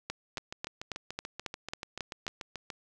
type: two click trains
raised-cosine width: 0.2 ms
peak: -21 / -17 dBFS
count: 17 / 9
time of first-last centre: 0.38-2.702 / 0.1-2.28 s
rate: 6.89 / 3.67 Hz
effects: none